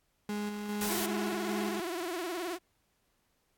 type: tone with tremolo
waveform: 35% pulse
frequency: 207.7 Hz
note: G#3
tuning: in tune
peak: -31 dBFS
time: 0.29-1.8 s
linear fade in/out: 2 ms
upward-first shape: square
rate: 2.5 Hz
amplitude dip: 35%
type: noise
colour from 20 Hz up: white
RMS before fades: -36 dBFS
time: 0.81-1.06 s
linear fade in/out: 0 ms
type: tone with vibrato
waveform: sawtooth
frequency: 349.2 Hz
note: F4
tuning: in tune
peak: -30 dBFS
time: 0.87-2.59 s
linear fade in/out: 50 ms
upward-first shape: sine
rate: 19 Hz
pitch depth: 120 cents each way
effects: pink hiss -75 dBFS RMS until 3.57 s + AAC 64 kbps